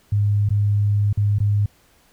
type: tone with dropouts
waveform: sine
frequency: 102.8 Hz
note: G#2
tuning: 17 cents flat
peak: -15 dBFS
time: 0.12-1.66 s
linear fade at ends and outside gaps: 5 ms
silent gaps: 0.49-0.505 / 1.129-1.173 / 1.386-1.402 s
effects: pink hiss -57 dBFS RMS until 2.12 s